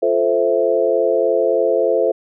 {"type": "chord", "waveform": "sine", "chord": "F major seventh", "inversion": "none", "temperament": "equal", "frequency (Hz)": [349.2, 440, 523.3, 659.3], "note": ["F4", "A4", "C5", "E5"], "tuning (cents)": [0, 0, 0, 0], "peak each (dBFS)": [-22, -18, -17, -20], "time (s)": [0.02, 2.12], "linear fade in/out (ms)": 10, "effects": []}